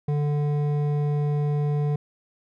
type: tone with hard clipping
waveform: sine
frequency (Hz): 146.83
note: D3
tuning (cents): 0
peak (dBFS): -23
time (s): 0.08-1.96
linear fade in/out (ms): 5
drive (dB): 10
effects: none